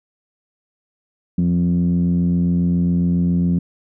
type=tone with low-pass filter; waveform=10% pulse; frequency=87.31 Hz; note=F2; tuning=in tune; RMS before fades=-17 dBFS; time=1.38-3.59 s; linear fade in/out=5 ms; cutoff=200 Hz; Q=9.4; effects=none